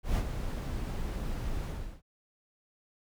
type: noise with ADSR envelope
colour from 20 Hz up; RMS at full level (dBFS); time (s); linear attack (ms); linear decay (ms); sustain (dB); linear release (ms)
brown; -26; 0.03-2.02; 130; 68; -8; 370
effects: none